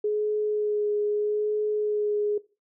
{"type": "tone with vibrato", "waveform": "sine", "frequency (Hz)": 420, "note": "G#4", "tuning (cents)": 19, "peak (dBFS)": -22, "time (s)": [0.04, 2.38], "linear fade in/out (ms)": 5, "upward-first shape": "sine", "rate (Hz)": 0.79, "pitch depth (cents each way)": 15, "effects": ["noise-tail reverb RT60 0.3 s tail -19 dB re dry"]}